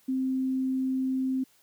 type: tone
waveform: sine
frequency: 261.6 Hz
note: C4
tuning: in tune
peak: -25 dBFS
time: 0.08-1.44 s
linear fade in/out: 10 ms
effects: white hiss -63 dBFS RMS until 1.62 s + high-pass 60 Hz 12 dB/octave